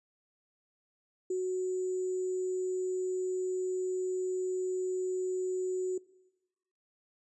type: tone with sample-and-hold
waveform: sine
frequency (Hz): 370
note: F#4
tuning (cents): 0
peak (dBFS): -29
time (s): 1.3-5.98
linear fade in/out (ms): 5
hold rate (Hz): 7350
effects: noise-tail reverb RT60 1.0 s tail -21 dB re dry + resampled to 24000 Hz